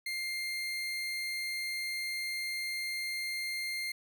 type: tone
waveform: 30% pulse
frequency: 2110 Hz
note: C7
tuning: 14 cents sharp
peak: -31 dBFS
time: 0.06-3.92 s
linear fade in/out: 5 ms
effects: none